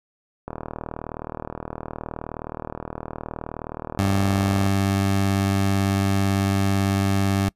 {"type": "click train", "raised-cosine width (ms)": 1, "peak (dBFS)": -16, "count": 165, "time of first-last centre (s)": [0.48, 4.664], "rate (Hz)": 39.2}
{"type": "tone", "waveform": "20% pulse", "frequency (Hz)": 98, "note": "G2", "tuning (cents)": 0, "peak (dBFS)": -14, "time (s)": [3.99, 7.49], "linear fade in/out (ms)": 0}
{"effects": ["noise-tail reverb RT60 0.1 s tail -23 dB re dry", "resampled to 32000 Hz"]}